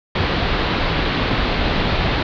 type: low-pass noise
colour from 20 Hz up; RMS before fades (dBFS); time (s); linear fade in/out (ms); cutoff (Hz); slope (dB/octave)
pink; -19; 0.15-2.23; 5; 4300; 48
effects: none